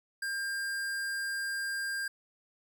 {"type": "tone", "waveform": "square", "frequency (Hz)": 1600, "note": "G6", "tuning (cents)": 35, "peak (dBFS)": -33, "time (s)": [0.22, 2.08], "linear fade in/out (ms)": 5, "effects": []}